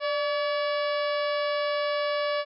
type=harmonic tone with a mistuned harmonic; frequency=571 Hz; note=D5; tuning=49 cents flat; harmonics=1 / 2 / 3 / 4 / 5 / 6 / 7 / 8 / 9; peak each=-26 / -32 / -36 / -38 / -40 / -42 / -43 / -44 / -45 dBFS; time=0-2.45 s; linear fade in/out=50 ms; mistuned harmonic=1; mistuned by=+54 cents; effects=none